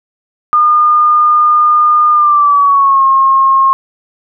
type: tone with pitch glide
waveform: sine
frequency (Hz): 1215 to 1076.2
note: D#6 to C6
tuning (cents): -42 to +48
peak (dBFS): -5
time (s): 0.53-3.73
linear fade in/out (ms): 0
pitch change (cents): -210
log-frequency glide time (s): 2.11-3.04
effects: none